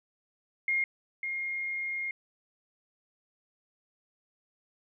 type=tone pair in turn; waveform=sine; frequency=2134 / 2134 Hz; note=C7 / C7; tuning=+34 / +34 cents; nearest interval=unison; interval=0 cents; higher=neither; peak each=-25 / -31 dBFS; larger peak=first; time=0.68-0.84 / 1.23-2.11 s; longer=second; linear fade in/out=2 ms; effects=none